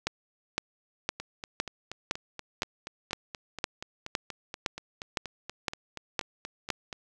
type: two click trains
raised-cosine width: 0.2 ms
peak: -10 / -20 dBFS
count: 14 / 25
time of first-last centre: 0.07-6.703 / 1.2-6.928 s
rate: 1.96 / 4.19 Hz
effects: none